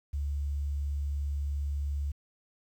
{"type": "tone", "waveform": "sine", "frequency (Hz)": 71.4, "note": "D2", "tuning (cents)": -48, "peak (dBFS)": -29, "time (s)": [0.13, 2.12], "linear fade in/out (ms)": 10, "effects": ["10-bit"]}